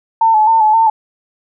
sine tone with vibrato, 880 Hz, A5, in tune, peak -7 dBFS, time 0.21-0.9 s, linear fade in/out 5 ms, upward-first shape square, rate 3.8 Hz, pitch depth 41 cents each way, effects none

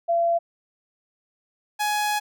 sine / sawtooth tone pair in turn, 680 / 837.8 Hz, F5 / G#5, -46 / +15 cents, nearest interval major third, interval 361 cents, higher second, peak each -18 dBFS, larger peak neither, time 0.08-0.39 / 1.79-2.2 s, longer second, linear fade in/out 20 ms, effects none

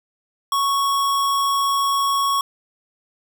square tone, 1108.7 Hz, C#6, in tune, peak -18 dBFS, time 0.52-2.41 s, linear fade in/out 2 ms, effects none

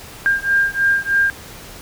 sine beating tone pair, 1600 / 1603.2 Hz, G6 / G6, +35 / +38 cents, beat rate 3.2 Hz, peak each -17 dBFS, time 0.26-1.3 s, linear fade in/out 0 ms, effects pink hiss -37 dBFS RMS until 1.81 s

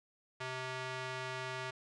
square tone with band-pass filter, 129.2 Hz, C3, 21 cents flat, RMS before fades -41 dBFS, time 0.4-1.71 s, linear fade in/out 10 ms, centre 1900 Hz, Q 0.69, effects resampled to 22050 Hz

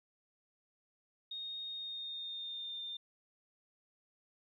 sine tone with pitch glide, 3712 to 3608 Hz, A#7 to A7, -8 to +43 cents, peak -40 dBFS, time 1.31-2.97 s, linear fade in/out 5 ms, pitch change -49 cents, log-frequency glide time 1.73-2.8 s, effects 13-bit

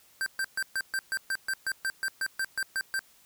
square tone bursts, 1568 Hz, G6, in tune, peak -28 dBFS, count 16, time 0.21-2.992 s, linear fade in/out 0 ms, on 52 ms, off 130 ms, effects white hiss -60 dBFS RMS until 3.25 s

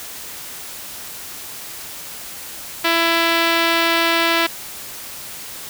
5% pulse tone with notch filter, 333.2 Hz, E4, 19 cents sharp, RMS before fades -17 dBFS, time 2.84-4.47 s, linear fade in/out 10 ms, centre 9900 Hz, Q 0.62, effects white hiss -33 dBFS RMS until 5.69 s

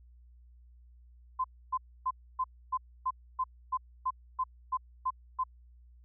sine tone bursts, 1029 Hz, C6, 29 cents flat, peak -27 dBFS, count 13, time 1.39-5.439 s, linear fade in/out 10 ms, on 53 ms, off 280 ms, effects added 60 Hz sine -54 dBFS peak until 6.04 s

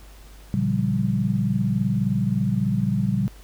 sine chord, G half-diminished seventh, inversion first, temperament just, 117.6 / 141.12 / 176.4 / 196 Hz, Bb2 / Db3 / F3 / G3, +16 / +31 / +18 / 0 cents, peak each -25 / -26 / -27 / -23 dBFS, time 0.54-3.28 s, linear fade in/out 0 ms, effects added 50 Hz sine -43 dBFS peak until 3.43 s + pink hiss -51 dBFS RMS until 3.43 s

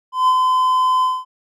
triangle tone with ADSR envelope, 1022 Hz, C6, 41 cents flat, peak -8 dBFS, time 0.12-1.25 s, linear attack 160 ms, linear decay 54 ms, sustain -3 dB, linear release 220 ms, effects none

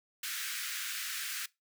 pink high-pass noise, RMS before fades -38 dBFS, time 0.23-1.46 s, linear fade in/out 5 ms, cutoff 1400 Hz, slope 48 dB/octave, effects noise-tail reverb RT60 0.2 s tail -21 dB re dry

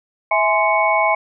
sine tone cluster, 652 / 835 / 1039 / 2220 Hz, E5 / G#5 / C6 / C#7, -19 / +9 / -12 / +2 cents, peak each -19 dBFS, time 0.31-1.15 s, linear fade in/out 5 ms, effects none

